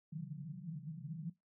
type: band-pass noise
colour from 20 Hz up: white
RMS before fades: -45 dBFS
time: 0.12-1.3 s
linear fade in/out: 5 ms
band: 140 to 180 Hz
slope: 96 dB/octave
effects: noise-tail reverb RT60 0.2 s tail -19 dB re dry